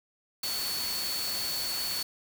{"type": "tone in noise", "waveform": "sine", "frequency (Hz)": 4435, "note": "C#8", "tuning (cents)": 0, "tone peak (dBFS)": -32, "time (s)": [0.43, 2.03], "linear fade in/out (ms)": 5, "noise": "white", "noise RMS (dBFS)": -35, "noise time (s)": [0.43, 2.03], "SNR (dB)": 0, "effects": []}